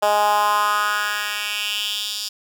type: tone with high-pass filter sweep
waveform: 10% pulse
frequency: 207.7 Hz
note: G#3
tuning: in tune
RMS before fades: -21 dBFS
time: 0.02-2.29 s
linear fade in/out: 10 ms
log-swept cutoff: 660 to 4500 Hz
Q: 3.3
effects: none